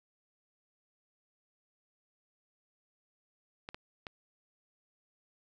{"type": "clicks", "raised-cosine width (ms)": 0.3, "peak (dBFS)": -25, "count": 3, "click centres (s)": [3.689, 3.745, 4.068], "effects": []}